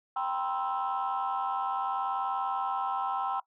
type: chord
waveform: sine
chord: C major seventh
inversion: second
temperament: equal with one note detuned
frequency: 784 / 965.8 / 1046.5 / 1318.5 Hz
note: G5 / B5 / C6 / E6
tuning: 0 / -39 / 0 / 0 cents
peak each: -31 / -35 / -34 / -34 dBFS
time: 0.16-3.4 s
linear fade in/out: 5 ms
effects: noise-tail reverb RT60 0.1 s tail -19 dB re dry + tanh soft clip ceiling -22 dBFS